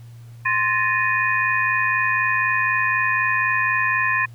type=tone cluster; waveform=sine; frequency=1047 / 1732 / 1836 / 2476 Hz; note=C6 / A6 / A#6 / D#7; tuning=+1 / -28 / -27 / -9 cents; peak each=-23 dBFS; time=0.45-4.26 s; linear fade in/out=10 ms; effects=added 117 Hz sine -38 dBFS peak until 4.34 s + pink hiss -56 dBFS RMS until 4.34 s